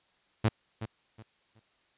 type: tone with echo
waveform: sawtooth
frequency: 110.4 Hz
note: A2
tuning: 6 cents sharp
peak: -18 dBFS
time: 0.44-0.49 s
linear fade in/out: 10 ms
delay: 370 ms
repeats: 3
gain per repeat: -12 dB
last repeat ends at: 1.6 s
effects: white hiss -69 dBFS RMS until 1.97 s + resampled to 8000 Hz